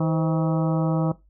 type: harmonic tone with a mistuned harmonic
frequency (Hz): 160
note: D#3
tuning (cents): +49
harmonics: 1 / 2 / 3 / 4 / 5 / 6 / 7 / 8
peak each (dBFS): -21 / -27 / -31 / -33 / -35 / -37 / -38 / -39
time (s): 0-1.12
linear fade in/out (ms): 5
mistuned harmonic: 3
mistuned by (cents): +120
effects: noise-tail reverb RT60 0.2 s tail -17 dB re dry + added 50 Hz sine -54 dBFS peak until 1.29 s